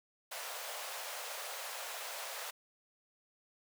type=high-pass noise; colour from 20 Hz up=pink; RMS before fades=-43 dBFS; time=0.31-2.51 s; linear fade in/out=10 ms; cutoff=510 Hz; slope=48 dB/octave; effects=none